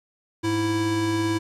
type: tone pair together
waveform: square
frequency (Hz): 103.82 / 329.6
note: G#2 / E4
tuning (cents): 0 / 0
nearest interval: octave + minor sixth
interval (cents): 2000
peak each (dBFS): -29 / -23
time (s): 0.43-1.39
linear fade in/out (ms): 20
effects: low-pass 9000 Hz 12 dB/octave + 10-bit